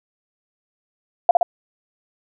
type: tone with echo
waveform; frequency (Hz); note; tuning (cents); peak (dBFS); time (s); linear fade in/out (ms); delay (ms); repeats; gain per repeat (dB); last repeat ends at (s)
sine; 698.5; F5; 0; -7; 1.29-1.31; 2; 60; 2; -3; 1.43
effects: none